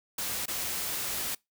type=noise with dropouts; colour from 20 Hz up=white; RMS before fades=-33 dBFS; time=0.18-1.35 s; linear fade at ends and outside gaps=5 ms; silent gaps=0.458-0.48 s; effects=noise-tail reverb RT60 0.2 s tail -25 dB re dry